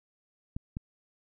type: clicks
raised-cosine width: 5 ms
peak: -22 dBFS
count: 2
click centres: 0.565 / 0.769 s
effects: none